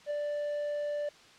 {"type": "tone with ADSR envelope", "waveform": "triangle", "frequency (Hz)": 587.3, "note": "D5", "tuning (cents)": 0, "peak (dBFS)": -27, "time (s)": [0.06, 1.09], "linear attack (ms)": 47, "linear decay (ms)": 6, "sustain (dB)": -2, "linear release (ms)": 4, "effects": ["white hiss -56 dBFS RMS until 1.38 s", "low-pass 5000 Hz 12 dB/octave"]}